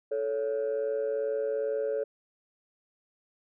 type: tone pair together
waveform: sine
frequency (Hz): 437.6 / 560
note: A4 / C#5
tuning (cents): -9 / +18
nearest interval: major third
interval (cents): 427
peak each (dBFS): -28 / -29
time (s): 0.11-2.04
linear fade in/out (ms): 10
effects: tanh soft clip ceiling -23 dBFS